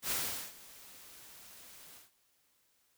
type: noise with ADSR envelope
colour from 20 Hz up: white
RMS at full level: -33 dBFS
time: 0.02-2.11 s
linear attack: 81 ms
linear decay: 420 ms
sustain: -21 dB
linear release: 150 ms
effects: white hiss -73 dBFS RMS until 2.97 s